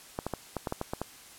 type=clicks; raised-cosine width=1 ms; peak=-17 dBFS; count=9; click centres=0.189 / 0.266 / 0.337 / 0.567 / 0.672 / 0.724 / 0.814 / 0.935 / 1.016 s; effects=white hiss -51 dBFS RMS until 1.38 s + low-pass 12000 Hz 12 dB/octave